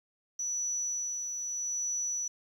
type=tone with tremolo; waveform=sine; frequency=5920 Hz; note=F#8; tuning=in tune; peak=-29 dBFS; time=0.39-2.28 s; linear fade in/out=5 ms; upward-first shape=sine; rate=0.8 Hz; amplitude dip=40%; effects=tanh soft clip ceiling -25 dBFS + 10-bit